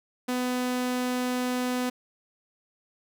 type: tone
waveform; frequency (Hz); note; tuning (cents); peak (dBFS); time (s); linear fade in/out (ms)
sawtooth; 250; B3; +21; -22; 0.28-1.9; 10
effects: none